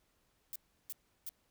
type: noise bursts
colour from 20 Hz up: violet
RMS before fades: -42 dBFS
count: 3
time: 0.53-1.291 s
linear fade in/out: 0 ms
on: 27 ms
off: 340 ms
effects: pink hiss -75 dBFS RMS until 1.5 s